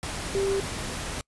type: tone in noise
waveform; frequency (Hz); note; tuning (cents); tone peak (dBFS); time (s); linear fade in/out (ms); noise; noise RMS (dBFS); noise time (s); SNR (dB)
sine; 392; G4; 0; -23; 0.35-0.6; 0; pink; -33; 0.03-1.21; +7
effects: noise-tail reverb RT60 0.1 s tail -26 dB re dry + resampled to 24000 Hz